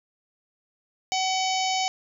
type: harmonic tone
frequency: 755 Hz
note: F#5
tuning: 35 cents sharp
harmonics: 1 / 3 / 4 / 5 / 6 / 7 / 8 / 9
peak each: -25 / -32 / -32 / -37 / -36 / -33 / -37 / -35 dBFS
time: 1.12-1.88 s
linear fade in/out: 0 ms
effects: 10-bit